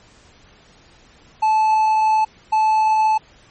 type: tone pair in turn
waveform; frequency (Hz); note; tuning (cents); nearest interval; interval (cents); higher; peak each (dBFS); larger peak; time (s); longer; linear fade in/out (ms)
triangle; 870 / 870; A5 / A5; -20 / -20; unison; 0; neither; -11; neither; 1.42-2.25 / 2.52-3.18; first; 10
effects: pink hiss -50 dBFS RMS until 3.5 s + MP3 32 kbps